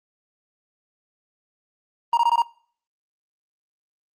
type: tone bursts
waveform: triangle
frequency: 940 Hz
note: A#5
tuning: 14 cents sharp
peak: -13 dBFS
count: 5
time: 2.13-2.42 s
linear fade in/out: 2 ms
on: 42 ms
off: 20 ms
effects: noise-tail reverb RT60 0.5 s tail -22 dB re dry + Opus 24 kbps